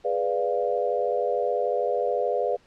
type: chord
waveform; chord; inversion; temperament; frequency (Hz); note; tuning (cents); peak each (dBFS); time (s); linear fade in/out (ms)
sine; G# diminished seventh; none; equal; 415.3 / 493.9 / 587.3 / 698.5; G#4 / B4 / D5 / F5; 0 / 0 / 0 / 0; -29 / -26 / -28 / -29; 0.04-2.57; 20
effects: pink hiss -59 dBFS RMS until 2.66 s + low-pass 5000 Hz 12 dB/octave